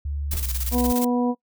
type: tone with pitch glide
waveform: sine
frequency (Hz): 71.8 to 63.23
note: D2 to B1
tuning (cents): -39 to +41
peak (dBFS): -25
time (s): 0.05-0.92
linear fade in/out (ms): 5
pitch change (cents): -220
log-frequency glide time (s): 0.38-0.44
type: noise with tremolo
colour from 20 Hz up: blue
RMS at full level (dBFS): -28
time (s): 0.31-1.05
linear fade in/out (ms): 5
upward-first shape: square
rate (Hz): 17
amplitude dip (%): 65
type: noise with exponential decay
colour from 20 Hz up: brown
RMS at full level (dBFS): -29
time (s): 0.33-0.58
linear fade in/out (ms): 2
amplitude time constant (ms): 53
type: harmonic tone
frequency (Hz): 244.6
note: B3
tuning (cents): -16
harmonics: 1 / 2 / 3 / 4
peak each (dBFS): -20 / -26 / -30 / -32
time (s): 0.71-1.35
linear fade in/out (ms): 50
effects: noise-tail reverb RT60 0.1 s tail -22 dB re dry